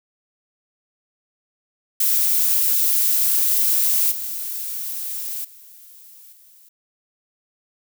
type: noise with level steps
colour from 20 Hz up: violet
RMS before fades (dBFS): -18 / -28 / -45 / -50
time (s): 2-6.69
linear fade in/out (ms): 5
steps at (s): 4.11 / 5.44 / 6.32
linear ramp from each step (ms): 10
effects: none